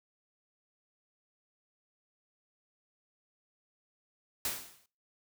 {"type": "noise with exponential decay", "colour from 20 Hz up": "white", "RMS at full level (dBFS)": -31, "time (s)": [4.45, 4.86], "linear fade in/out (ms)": 2, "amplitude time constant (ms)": 89, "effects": ["noise-tail reverb RT60 0.4 s tail -22 dB re dry"]}